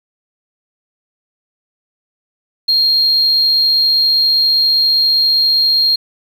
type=tone; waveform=sine; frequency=4225 Hz; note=C8; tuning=16 cents sharp; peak=-8 dBFS; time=2.68-5.96 s; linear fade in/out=10 ms; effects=tanh soft clip ceiling -6 dBFS + 7-bit